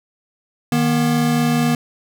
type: tone pair together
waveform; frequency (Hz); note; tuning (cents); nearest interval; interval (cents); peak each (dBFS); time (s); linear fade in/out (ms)
square; 155.1 / 239.8; D#3 / A#3; -5 / +49; minor sixth; 754; -20 / -17; 0.72-1.75; 2
effects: none